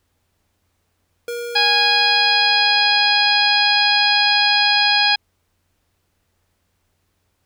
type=tone with exponential decay; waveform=square; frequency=475.5 Hz; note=A#4; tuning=34 cents sharp; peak=-24 dBFS; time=1.28-4.69 s; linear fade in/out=2 ms; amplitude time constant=740 ms
type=harmonic tone; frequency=826 Hz; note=G#5; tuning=10 cents flat; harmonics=1 / 2 / 3 / 4 / 5 / 6; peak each=-20 / -20 / -20 / -20 / -20 / -20 dBFS; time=1.55-5.16 s; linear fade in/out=10 ms
effects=added 88 Hz sine -69 dBFS peak until 7.45 s + pink hiss -69 dBFS RMS until 7.45 s